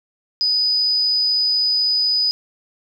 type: tone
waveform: sine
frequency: 4978 Hz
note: D#8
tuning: in tune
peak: -15 dBFS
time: 0.41-2.31 s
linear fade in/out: 0 ms
effects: 8-bit